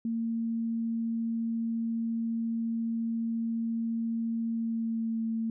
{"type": "tone with pitch glide", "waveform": "sine", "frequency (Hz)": [228.6, 225.5], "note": ["A#3", "A3"], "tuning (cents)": [-34, 43], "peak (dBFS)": -28, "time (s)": [0.05, 5.5], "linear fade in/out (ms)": 2, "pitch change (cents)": -23, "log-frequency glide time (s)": [4.51, 5.2], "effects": []}